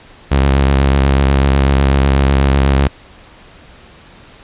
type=tone with vibrato; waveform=sawtooth; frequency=68.2 Hz; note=C#2; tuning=28 cents flat; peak=-5 dBFS; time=0.31-2.88 s; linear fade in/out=10 ms; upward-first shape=sine; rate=8.1 Hz; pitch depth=47 cents each way; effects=pink hiss -41 dBFS RMS until 4.43 s + resampled to 8000 Hz